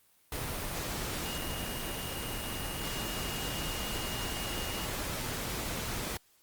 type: tone in noise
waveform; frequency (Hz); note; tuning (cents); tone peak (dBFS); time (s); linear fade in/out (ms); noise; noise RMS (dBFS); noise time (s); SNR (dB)
sine; 2856; F7; +38; -42; 1.25-4.86; 2; pink; -36; 0.32-6.17; -9
effects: white hiss -66 dBFS RMS until 6.42 s + Opus 32 kbps